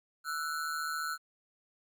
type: ring-modulated tone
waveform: square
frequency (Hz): 1402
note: F6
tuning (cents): +6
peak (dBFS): -31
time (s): 0.24-1.18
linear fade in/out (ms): 50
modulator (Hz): 77.2
effects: 12-bit